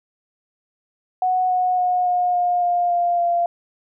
sine tone with pitch steps, 738 / 731.2 / 724.5 / 717.8 / 711.2 / 704.7 / 698.2 / 691.8 Hz, F#5 / F#5 / F#5 / F5 / F5 / F5 / F5 / F5, -5 / -21 / -37 / +47 / +31 / +15 / -1 / -17 cents, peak -16 dBFS, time 1.22-3.46 s, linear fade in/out 2 ms, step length 280 ms, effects none

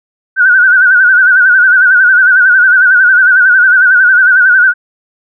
sine tone with vibrato, 1494 Hz, F#6, 16 cents sharp, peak -3 dBFS, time 0.36-4.74 s, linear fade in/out 50 ms, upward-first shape sine, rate 11 Hz, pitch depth 81 cents each way, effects none

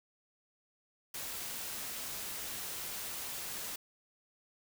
white noise, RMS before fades -41 dBFS, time 1.14-3.76 s, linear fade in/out 5 ms, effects none

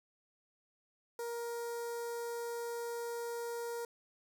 sawtooth tone with notch filter, 470 Hz, A#4, 14 cents sharp, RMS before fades -40 dBFS, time 1.19-3.85 s, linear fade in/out 2 ms, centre 2800 Hz, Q 0.58, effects none

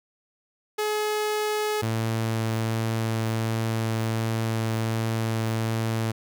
sawtooth tone pair in turn, 424.1 / 112.33 Hz, G#4 / A2, +36 / +36 cents, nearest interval octave + major seventh, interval 2300 cents, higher first, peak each -20 dBFS, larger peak neither, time 0.78-1.82 / 1.82-6.12 s, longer second, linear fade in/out 10 ms, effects none

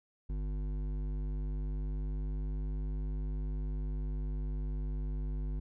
sine tone with hard clipping, 49.99 Hz, G1, 35 cents sharp, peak -35 dBFS, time 0.29-5.6 s, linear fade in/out 10 ms, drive 12 dB, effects none

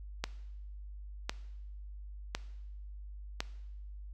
click train, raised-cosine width 0.2 ms, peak -15 dBFS, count 4, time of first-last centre 0.24-3.405 s, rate 0.948 Hz, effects noise-tail reverb RT60 0.9 s tail -18 dB re dry + added 50 Hz sine -43 dBFS peak until 4.13 s

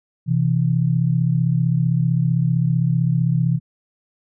sine tone pair together, 128.4 / 163.94 Hz, C3 / E3, -32 / -9 cents, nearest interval major third, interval 423 cents, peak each -18 dBFS, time 0.26-3.6 s, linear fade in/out 50 ms, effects none

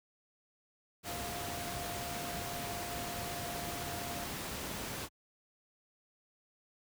sine tone in noise, 698.5 Hz, F5, in tune, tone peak -43 dBFS, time 1.04-4.28 s, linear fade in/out 50 ms, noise pink, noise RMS -40 dBFS, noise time 1.03-5.09 s, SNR -6 dB, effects high-pass 60 Hz 12 dB/octave

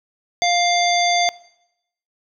harmonic tone with a mistuned harmonic, 701 Hz, F5, 6 cents sharp, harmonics 1 / 3 / 5 / 7 / 9, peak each -17 / -22 / -24 / -25 / -27 dBFS, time 0.42-1.29 s, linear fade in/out 0 ms, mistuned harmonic 7, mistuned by -74 cents, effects noise-tail reverb RT60 0.8 s tail -20 dB re dry

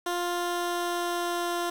15% pulse tone with pitch glide, 350.8 to 347.2 Hz, F4 to F4, +8 to -10 cents, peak -21 dBFS, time 0.06-1.7 s, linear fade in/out 5 ms, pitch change -18 cents, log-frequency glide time 0.21-1.58 s, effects 8-bit

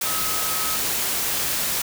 sine tone in noise, 1277 Hz, D#6, 45 cents sharp, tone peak -31 dBFS, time 0.05-0.77 s, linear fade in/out 5 ms, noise white, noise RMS -24 dBFS, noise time 0.01-1.82 s, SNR -10 dB, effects none

